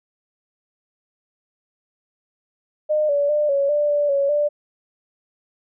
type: tone with pitch steps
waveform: sine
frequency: 609 / 573 / 597 / 558 / 590 / 584 / 558 / 589 Hz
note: D#5 / D5 / D5 / C#5 / D5 / D5 / C#5 / D5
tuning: -37 / -43 / +28 / +11 / +8 / -10 / +11 / +5 cents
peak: -16 dBFS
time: 2.89-4.49 s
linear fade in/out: 20 ms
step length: 200 ms
effects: none